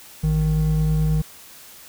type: tone pair together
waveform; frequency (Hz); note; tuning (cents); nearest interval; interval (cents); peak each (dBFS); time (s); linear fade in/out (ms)
triangle; 55 / 155.56; A1 / D#3; 0 / 0; octave + tritone; 1800; -20 / -16; 0.23-1.22; 10
effects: white hiss -44 dBFS RMS until 1.88 s